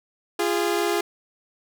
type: tone pair together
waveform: sawtooth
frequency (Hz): 345.3 / 410.6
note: F4 / G#4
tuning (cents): -20 / -20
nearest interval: minor third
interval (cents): 300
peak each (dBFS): -20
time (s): 0.39-1.01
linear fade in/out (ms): 5
effects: none